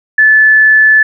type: tone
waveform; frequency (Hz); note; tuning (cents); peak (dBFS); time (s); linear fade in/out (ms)
sine; 1738; A6; -22; -3; 0.18-1.03; 5
effects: none